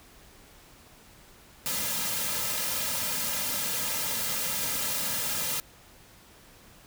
white noise with comb filter, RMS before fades -30 dBFS, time 1.66-5.6 s, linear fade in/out 0 ms, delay 2.7 ms, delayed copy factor -1, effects pink hiss -54 dBFS RMS until 6.86 s

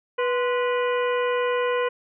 harmonic tone with a mistuned harmonic, 490.4 Hz, B4, 12 cents flat, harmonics 1 / 2 / 3 / 4 / 5 / 6, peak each -22 / -28 / -32 / -34 / -36 / -38 dBFS, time 0.18-1.89 s, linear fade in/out 10 ms, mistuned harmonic 2, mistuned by +89 cents, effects none

